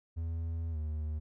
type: tone with pitch glide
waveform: triangle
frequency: 82.41 to 76.89 Hz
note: E2 to D#2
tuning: 0 to -20 cents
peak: -31 dBFS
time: 0.16-1.2 s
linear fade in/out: 20 ms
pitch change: -120 cents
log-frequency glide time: 0.71-0.77 s
effects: none